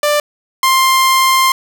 sawtooth tone pair in turn, 591 / 1053 Hz, D5 / C6, +11 / +11 cents, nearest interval minor seventh, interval 1000 cents, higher second, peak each -7 / -5 dBFS, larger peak second, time 0.03-0.2 / 0.63-1.52 s, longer second, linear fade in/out 2 ms, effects none

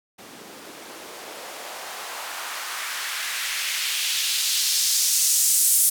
blue noise with band-pass filter sweep, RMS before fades -25 dBFS, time 0.18-5.9 s, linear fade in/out 10 ms, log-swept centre 230 to 9800 Hz, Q 1.3, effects none

